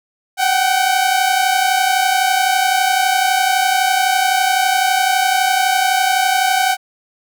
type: tone pair together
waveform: sawtooth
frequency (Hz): 743.1 / 775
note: F#5 / G5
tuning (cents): +7 / -20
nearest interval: minor second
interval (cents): 73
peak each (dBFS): -12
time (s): 0.37-6.77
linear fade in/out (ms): 50
effects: none